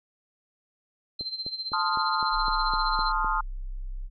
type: tone with tremolo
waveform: sine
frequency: 4116 Hz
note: C8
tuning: 29 cents flat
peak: -28 dBFS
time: 1.19-3.12 s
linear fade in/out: 5 ms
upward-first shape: sine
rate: 15 Hz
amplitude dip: 75%
type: click train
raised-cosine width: 2 ms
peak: -27 dBFS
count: 9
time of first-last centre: 1.21-3.246 s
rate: 3.93 Hz
type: chord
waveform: sine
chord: F dominant seventh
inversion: first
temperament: equal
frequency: 880 / 1046.5 / 1244.5 / 1396.9 Hz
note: A5 / C6 / Eb6 / F6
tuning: 0 / 0 / 0 / 0 cents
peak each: -29 / -30 / -28 / -31 dBFS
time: 1.73-3.41 s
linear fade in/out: 5 ms
type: tone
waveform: sine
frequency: 32.36 Hz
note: C1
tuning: 18 cents flat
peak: -31 dBFS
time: 2.31-4.1 s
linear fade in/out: 50 ms
effects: none